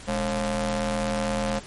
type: ring-modulated tone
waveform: sawtooth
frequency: 164.81 Hz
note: E3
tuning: in tune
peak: -17 dBFS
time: 0.07-1.6 s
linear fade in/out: 20 ms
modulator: 374 Hz
effects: pink hiss -43 dBFS RMS until 1.66 s + MP3 48 kbps